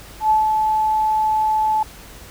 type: tone with ADSR envelope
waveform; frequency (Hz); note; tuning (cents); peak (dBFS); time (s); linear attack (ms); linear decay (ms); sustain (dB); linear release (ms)
sine; 866; A5; -28; -11; 0.2-1.83; 100; 150; -4; 4
effects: added 50 Hz sine -45 dBFS peak until 2.3 s + pink hiss -41 dBFS RMS until 2.3 s